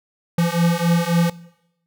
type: beating tone pair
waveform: square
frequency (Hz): 168.4 / 172.1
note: E3 / F3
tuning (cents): +37 / -25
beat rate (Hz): 3.7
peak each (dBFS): -20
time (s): 0.38-1.3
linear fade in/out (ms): 5
effects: noise-tail reverb RT60 0.8 s tail -19 dB re dry